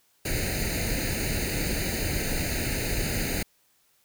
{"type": "noise with comb filter", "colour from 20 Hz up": "pink", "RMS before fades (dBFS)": -28, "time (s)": [0.25, 3.43], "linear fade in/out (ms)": 5, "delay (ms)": 0.45, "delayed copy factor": 0.9, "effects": ["white hiss -66 dBFS RMS until 4.04 s"]}